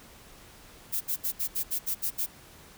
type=noise bursts; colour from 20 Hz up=violet; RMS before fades=-29 dBFS; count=9; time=0.92-2.264 s; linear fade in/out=20 ms; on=88 ms; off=69 ms; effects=pink hiss -52 dBFS RMS until 2.77 s